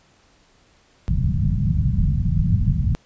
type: low-pass noise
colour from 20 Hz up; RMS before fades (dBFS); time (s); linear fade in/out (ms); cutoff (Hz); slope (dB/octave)
white; -19; 1.08-2.95; 0; 180; 48
effects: pink hiss -57 dBFS RMS until 3.05 s + resampled to 16000 Hz